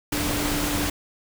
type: tone in noise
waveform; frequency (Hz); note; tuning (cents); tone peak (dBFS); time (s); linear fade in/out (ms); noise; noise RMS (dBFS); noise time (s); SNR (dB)
sine; 293.7; D4; 0; -28; 0.12-0.9; 5; pink; -26; 0.12-0.9; -5
effects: none